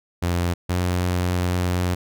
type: tone pair in turn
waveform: sawtooth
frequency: 87.3 / 89.6 Hz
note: F2 / F2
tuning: 0 / +45 cents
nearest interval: unison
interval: 45 cents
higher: second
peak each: -16 dBFS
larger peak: neither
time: 0.22-0.54 / 0.69-1.95 s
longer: second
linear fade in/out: 10 ms
effects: none